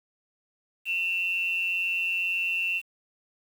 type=tone with amplitude modulation; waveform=sine; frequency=2702 Hz; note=E7; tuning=42 cents sharp; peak=-22 dBFS; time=0.85-2.82 s; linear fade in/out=50 ms; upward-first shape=sine; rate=182 Hz; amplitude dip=60%; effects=8-bit

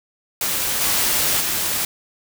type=noise with level steps; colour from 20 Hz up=white; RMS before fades=-22 / -19 / -22 dBFS; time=0.41-1.85 s; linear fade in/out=2 ms; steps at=0.81 / 1.4 s; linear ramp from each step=5 ms; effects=none

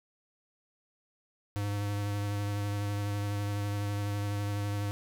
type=tone with vibrato; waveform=square; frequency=102.1 Hz; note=G#2; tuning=29 cents flat; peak=-31 dBFS; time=1.56-4.91 s; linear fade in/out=0 ms; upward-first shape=triangle; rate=12 Hz; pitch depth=19 cents each way; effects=none

